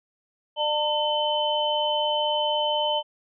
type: tone cluster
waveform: sine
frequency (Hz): 599 / 901 / 3052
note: D5 / A5 / G7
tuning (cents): +34 / +41 / -47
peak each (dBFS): -26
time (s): 0.56-3.03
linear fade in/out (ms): 50
effects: none